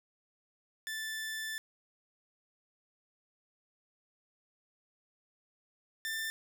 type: tone pair in turn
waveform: sawtooth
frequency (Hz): 1760 / 1782.5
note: A6 / A6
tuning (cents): 0 / +22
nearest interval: unison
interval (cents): 22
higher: second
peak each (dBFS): -33 / -31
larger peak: second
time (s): 0.87-1.58 / 6.05-6.3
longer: first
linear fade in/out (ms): 0
effects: none